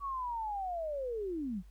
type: linear sweep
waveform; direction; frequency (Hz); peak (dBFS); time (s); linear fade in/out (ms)
sine; down; 1138 to 167.8; -34; 0-1.63; 50
effects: added 50 Hz sine -51 dBFS peak until 1.7 s + pink hiss -71 dBFS RMS until 1.7 s